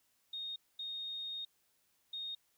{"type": "tone bursts at uneven times", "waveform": "sine", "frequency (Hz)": 3708, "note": "A#7", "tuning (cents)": -10, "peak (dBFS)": -39, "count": 3, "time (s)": [[0.33, 0.56], [0.79, 1.45], [2.13, 2.35]], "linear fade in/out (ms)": 5, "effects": ["white hiss -75 dBFS RMS until 2.57 s"]}